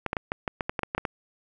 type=clicks; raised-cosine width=0.5 ms; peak=-12 dBFS; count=12; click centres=0.063 / 0.131 / 0.168 / 0.319 / 0.478 / 0.608 / 0.695 / 0.792 / 0.833 / 0.949 / 0.98 / 1.052 s; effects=none